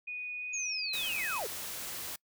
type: tone with pitch glide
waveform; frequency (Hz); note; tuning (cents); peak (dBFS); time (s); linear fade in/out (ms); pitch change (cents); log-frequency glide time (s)
sine; 2474 to 2539; D#7 to D#7; -10 to +34; -36; 0.07-1.39; 10; +44; 0.36-1.02
type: linear sweep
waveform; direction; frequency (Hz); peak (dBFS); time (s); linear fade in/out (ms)
sine; down; 6770 to 349.2; -34; 0.53-1.47; 10
type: noise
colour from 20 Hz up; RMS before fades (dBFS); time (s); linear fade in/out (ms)
white; -40; 0.93-2.16; 5
effects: noise-tail reverb RT60 0.1 s tail -25 dB re dry